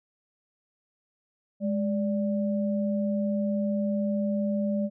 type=tone pair together; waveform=sine; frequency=206.5 / 584 Hz; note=G#3 / D5; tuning=-10 / -10 cents; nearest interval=octave + tritone; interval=1800 cents; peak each=-25 / -31 dBFS; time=1.6-4.9 s; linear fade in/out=50 ms; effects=none